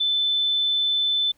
sine tone, 3520 Hz, A7, in tune, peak -19 dBFS, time 0-1.32 s, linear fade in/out 10 ms, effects pink hiss -64 dBFS RMS until 1.37 s

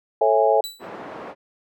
sine chord, A major seventh, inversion none, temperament just, 440 / 550 / 660 / 825 Hz, A4 / C#5 / E5 / G#5, 0 / -14 / +2 / -12 cents, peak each -20 dBFS, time 0.21-0.61 s, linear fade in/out 5 ms
sawtooth tone with exponential decay, 3951 Hz, B7, in tune, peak -23 dBFS, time 0.64-0.88 s, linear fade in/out 0 ms, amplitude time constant 52 ms
pink band-pass noise, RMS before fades -36 dBFS, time 0.79-1.35 s, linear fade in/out 50 ms, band 330 to 1200 Hz, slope 12 dB/octave
effects none

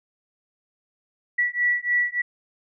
sine beating tone pair, 1946 / 1949.4 Hz, B6 / B6, -26 / -23 cents, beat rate 3.4 Hz, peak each -23 dBFS, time 1.38-2.22 s, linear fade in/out 10 ms, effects none

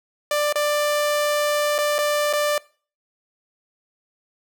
sawtooth tone with dropouts, 591 Hz, D5, 11 cents sharp, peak -15 dBFS, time 0.31-2.58 s, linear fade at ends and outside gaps 2 ms, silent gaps 0.526-0.556 / 1.782-1.786 / 1.983-1.987 / 2.329-2.334 s, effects noise-tail reverb RT60 0.4 s tail -22 dB re dry

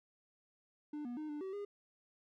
triangle tone with pitch steps, 298.1 / 242.1 / 306.5 / 296.4 / 382 / 407.3 Hz, D4 / B3 / D#4 / D4 / G4 / G#4, +26 / -34 / -26 / +16 / -45 / -34 cents, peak -38 dBFS, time 0.93-1.65 s, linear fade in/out 5 ms, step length 120 ms, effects none

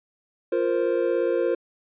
triangle chord, F suspended fourth, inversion none, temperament equal, 349.2 / 466.2 / 523.3 Hz, F4 / Bb4 / C5, 0 / 0 / 0 cents, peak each -23 dBFS, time 0.52-1.55 s, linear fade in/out 5 ms, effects resampled to 8000 Hz

